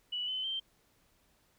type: tone with pitch steps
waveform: sine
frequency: 2952 / 3042 / 3135 Hz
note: F#7 / F#7 / G7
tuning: -5 / +47 / -1 cents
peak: -33 dBFS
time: 0.12-0.6 s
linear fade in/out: 10 ms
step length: 160 ms
effects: pink hiss -70 dBFS RMS until 1.58 s